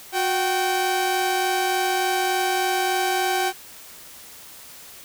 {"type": "tone pair together", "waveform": "sawtooth", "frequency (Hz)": [365.3, 774], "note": ["F#4", "G5"], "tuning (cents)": [-22, -22], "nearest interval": "octave + minor second", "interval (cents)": 1300, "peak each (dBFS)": [-21, -18], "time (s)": [0.12, 3.53], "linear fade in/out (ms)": 50, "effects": ["white hiss -43 dBFS RMS until 5.04 s"]}